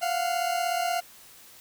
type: tone pair together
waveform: 40% pulse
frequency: 693.4 / 730 Hz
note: F5 / F#5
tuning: -13 / -24 cents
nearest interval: minor second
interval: 89 cents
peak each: -26 / -29 dBFS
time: 0.01-1.01 s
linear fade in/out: 20 ms
effects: white hiss -51 dBFS RMS until 1.6 s